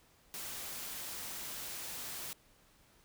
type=noise; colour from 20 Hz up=white; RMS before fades=-43 dBFS; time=0.34-2.33 s; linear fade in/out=0 ms; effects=pink hiss -66 dBFS RMS until 3.04 s